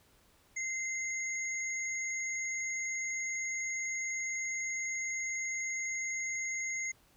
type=tone pair together; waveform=sine; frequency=2076 / 6596 Hz; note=C7 / G#8; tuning=-14 / -13 cents; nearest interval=octave + minor sixth; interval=2001 cents; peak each=-35 / -38 dBFS; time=0.56-6.92 s; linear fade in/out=10 ms; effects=pink hiss -66 dBFS RMS until 7.16 s